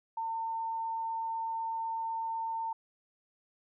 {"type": "tone", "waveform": "sine", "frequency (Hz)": 904, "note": "A5", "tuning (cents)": 47, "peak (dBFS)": -32, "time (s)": [0.17, 2.73], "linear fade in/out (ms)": 5, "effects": []}